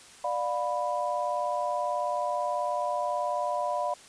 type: chord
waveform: sine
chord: B diminished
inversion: first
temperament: just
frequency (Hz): 592.7 / 711.2 / 987.8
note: D5 / F5 / B5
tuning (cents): +16 / +31 / 0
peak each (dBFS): -31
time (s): 0.24-3.94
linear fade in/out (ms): 5
effects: white hiss -51 dBFS RMS until 4.08 s + resampled to 22050 Hz